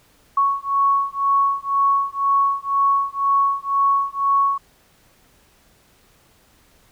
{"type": "beating tone pair", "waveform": "sine", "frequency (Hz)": [1108.7, 1110.7], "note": ["C#6", "C#6"], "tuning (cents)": [0, 3], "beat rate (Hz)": 2, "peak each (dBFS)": -19, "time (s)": [0.37, 4.58], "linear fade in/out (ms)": 5, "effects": ["pink hiss -56 dBFS RMS until 6.91 s"]}